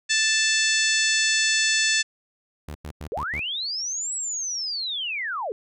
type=harmonic tone; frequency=880 Hz; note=A5; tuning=in tune; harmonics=2 / 3 / 4 / 5 / 6 / 7 / 8 / 9; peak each=-24 / -26 / -27 / -28 / -29 / -29 / -30 / -31 dBFS; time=0.09-2.03 s; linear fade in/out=20 ms
type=tone bursts; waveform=sawtooth; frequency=75 Hz; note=D2; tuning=37 cents sharp; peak=-29 dBFS; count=5; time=2.68-3.403 s; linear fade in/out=5 ms; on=71 ms; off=92 ms
type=linear two-way sweep; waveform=sine; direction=up then down; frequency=380.5 to 7902 to 380.5 Hz; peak=-26 dBFS; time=3.12-5.52 s; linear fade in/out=0 ms; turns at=4.14 s
effects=none